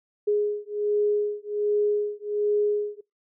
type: beating tone pair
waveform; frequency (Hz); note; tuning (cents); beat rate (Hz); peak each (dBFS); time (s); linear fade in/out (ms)
sine; 415.3 / 416.6; G#4 / G#4; 0 / +5; 1.3; -25; 0.27-3.01; 10
effects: noise-tail reverb RT60 0.2 s tail -24 dB re dry

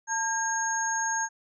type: tone cluster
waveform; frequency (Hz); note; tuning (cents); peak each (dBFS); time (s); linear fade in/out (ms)
sine; 896 / 1618 / 6530; A5 / G#6 / G#8; +31 / -46 / -30; -30; 0.07-1.29; 50
effects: none

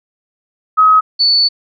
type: tone pair in turn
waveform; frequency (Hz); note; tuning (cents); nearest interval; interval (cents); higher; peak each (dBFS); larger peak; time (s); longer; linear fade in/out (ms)
sine; 1271 / 4470; D#6 / C#8; +36 / +14; octave + minor seventh; 2178; second; -5 / -8; first; 0.77-1.01 / 1.19-1.49; second; 20
effects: none

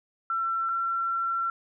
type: tone pair in turn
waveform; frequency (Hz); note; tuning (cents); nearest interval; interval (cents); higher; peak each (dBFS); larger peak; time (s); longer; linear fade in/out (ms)
sine; 1347 / 1356.4; E6 / E6; +37 / +49; unison; 12; second; -25; neither; 0.3-0.69 / 0.69-1.5; second; 2
effects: none

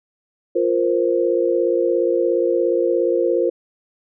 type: chord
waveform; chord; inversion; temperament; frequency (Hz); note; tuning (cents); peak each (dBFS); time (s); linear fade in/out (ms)
sine; F suspended fourth; none; equal; 349.2 / 466.2 / 523.3; F4 / Bb4 / C5; 0 / 0 / 0; -19 / -20 / -20; 0.55-3.5; 10
effects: none

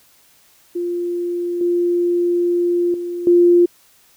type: tone with level steps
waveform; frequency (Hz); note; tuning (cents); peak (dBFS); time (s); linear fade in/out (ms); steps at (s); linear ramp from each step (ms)
sine; 349.2; F4; 0; -19 / -14 / -22 / -8; 0.75-3.66; 10; 1.61 / 2.94 / 3.27; 2
effects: white hiss -53 dBFS RMS until 4.16 s

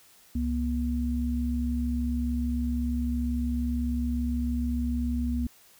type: tone pair together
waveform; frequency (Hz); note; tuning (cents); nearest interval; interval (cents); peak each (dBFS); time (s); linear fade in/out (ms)
sine; 67.7 / 240.9; C#2 / B3; -40 / -43; octave + minor seventh; 2197; -28; 0.35-5.47; 5
effects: white hiss -57 dBFS RMS until 5.79 s

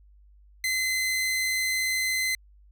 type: tone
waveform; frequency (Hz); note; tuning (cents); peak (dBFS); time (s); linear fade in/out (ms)
sawtooth; 2051; C7; -35; -21; 0.64-2.35; 2
effects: added 50 Hz sine -52 dBFS peak until 2.71 s

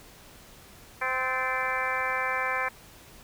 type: harmonic tone with a mistuned harmonic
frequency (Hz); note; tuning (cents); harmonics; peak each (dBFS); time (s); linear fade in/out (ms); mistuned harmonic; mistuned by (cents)
259.2; C4; -16; 2 / 3 / 4 / 5 / 6 / 7 / 8 / 9; -36 / -36 / -32 / -35 / -35 / -33 / -35 / -34; 1.01-2.69; 10; 7; -54
effects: pink hiss -51 dBFS RMS until 3.23 s

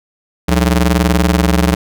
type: ring-modulated tone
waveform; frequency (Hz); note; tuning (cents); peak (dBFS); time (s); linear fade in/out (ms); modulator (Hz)
sawtooth; 123.47; B2; 0; -3; 0.48-1.75; 10; 51.4
effects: none

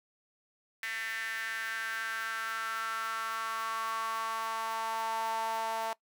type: tone with high-pass filter sweep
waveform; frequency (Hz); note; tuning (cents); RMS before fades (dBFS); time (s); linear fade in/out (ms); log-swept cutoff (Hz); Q
sawtooth; 224.1; A3; +32; -35; 0.83-5.93; 2; 1900 to 800; 5.5
effects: noise-tail reverb RT60 0.1 s tail -21 dB re dry

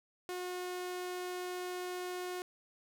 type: tone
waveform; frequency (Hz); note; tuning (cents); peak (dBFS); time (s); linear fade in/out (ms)
sawtooth; 361.5; F#4; -40; -34; 0.29-2.42; 0
effects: none

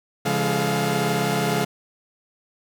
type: tone cluster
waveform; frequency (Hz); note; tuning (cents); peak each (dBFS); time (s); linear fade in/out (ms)
sawtooth; 136.9 / 169.2 / 204.4 / 430.3 / 703; C#3 / E3 / G#3 / A4 / F5; -21 / +45 / -27 / -39 / +11; -23; 0.25-1.65; 10
effects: none

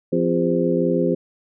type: harmonic tone with a mistuned harmonic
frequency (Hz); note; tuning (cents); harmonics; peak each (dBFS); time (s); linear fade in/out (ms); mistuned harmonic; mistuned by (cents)
86; F2; -26; 2 / 3 / 4 / 5 / 6; -23 / -23 / -23 / -23 / -23; 0.12-1.15; 10; 5; -96
effects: none

